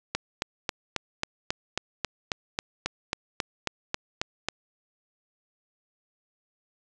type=click train; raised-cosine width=0.2 ms; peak=-9 dBFS; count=17; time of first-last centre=0.15-4.486 s; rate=3.69 Hz; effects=resampled to 22050 Hz + 8-bit